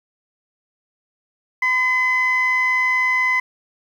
sine tone pair together, 1017 / 2034 Hz, C6 / C7, -50 / -50 cents, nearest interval octave, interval 1200 cents, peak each -21 / -15 dBFS, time 1.62-3.4 s, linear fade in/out 5 ms, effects tanh soft clip ceiling -11 dBFS + 8-bit

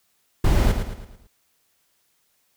brown noise with echo, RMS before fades -17 dBFS, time 0.44-0.72 s, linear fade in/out 5 ms, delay 110 ms, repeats 5, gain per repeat -7 dB, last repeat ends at 1.27 s, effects white hiss -67 dBFS RMS until 2.56 s

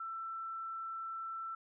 sine tone, 1335 Hz, E6, 22 cents sharp, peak -39 dBFS, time 0-1.55 s, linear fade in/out 5 ms, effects none

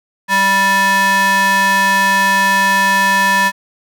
square ring-modulated tone, 392 Hz, G4, in tune, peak -8 dBFS, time 0.28-3.52 s, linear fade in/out 50 ms, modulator 1370 Hz, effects none

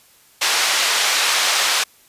white band-pass noise, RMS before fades -18 dBFS, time 0.41-1.84 s, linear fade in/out 10 ms, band 750 to 5200 Hz, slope 12 dB/octave, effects white hiss -52 dBFS RMS until 2.08 s + resampled to 32000 Hz

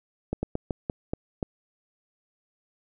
slowing click train, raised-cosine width 2 ms, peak -14 dBFS, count 7, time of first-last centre 0.33-1.428 s, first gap 100 ms, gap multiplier 1.24, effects none

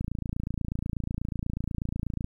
click train, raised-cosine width 5 ms, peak -18 dBFS, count 64, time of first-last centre 0.01-2.244 s, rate 28.2 Hz, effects 10-bit

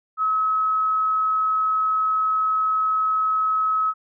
sine tone, 1284 Hz, E6, 46 cents flat, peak -18 dBFS, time 0.17-3.94 s, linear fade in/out 50 ms, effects none

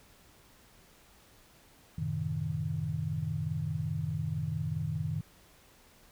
sine chord, F# diminished seventh, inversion none, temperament equal, 92.5 / 110 / 130.81 / 155.56 Hz, F#2 / A2 / C3 / Eb3, 0 / 0 / 0 / 0 cents, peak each -38 / -39 / -38 / -33 dBFS, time 1.98-5.21 s, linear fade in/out 5 ms, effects pink hiss -60 dBFS RMS until 6.11 s

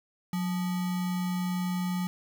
sine tone with sample-and-hold, 181 Hz, F#3, 38 cents flat, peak -27 dBFS, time 0.33-2.07 s, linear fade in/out 2 ms, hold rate 1050 Hz, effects none

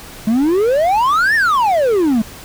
triangle exponential two-way sweep, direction up then down, 209.1 to 1864.7 to 209.1 Hz, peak -9 dBFS, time 0.27-2.22 s, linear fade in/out 5 ms, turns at 1.35 s, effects pink hiss -35 dBFS RMS until 2.44 s

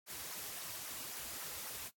white noise with flanger, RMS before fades -45 dBFS, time 0.06-1.91 s, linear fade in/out 50 ms, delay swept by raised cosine 0.24 to 5.64 ms, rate 3.7 Hz, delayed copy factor -0.7, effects noise-tail reverb RT60 0.1 s tail -18 dB re dry + AAC 64 kbps

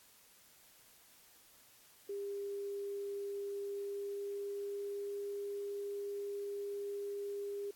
sine tone with pitch glide, 401.5 to 404.1 Hz, G4 to G#4, +41 to -47 cents, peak -38 dBFS, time 2.09-7.71 s, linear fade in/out 5 ms, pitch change +12 cents, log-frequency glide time 3.75-5.11 s, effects white hiss -63 dBFS RMS until 7.75 s + AAC 64 kbps

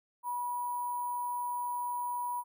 sine tone with sample-and-hold, 974 Hz, B5, 24 cents flat, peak -32 dBFS, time 0.23-2.44 s, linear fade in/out 50 ms, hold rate 11025 Hz, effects none

